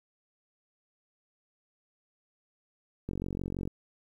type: click train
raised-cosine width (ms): 3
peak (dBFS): -22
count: 28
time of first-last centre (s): 3.09-3.676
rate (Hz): 46.1
effects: 10-bit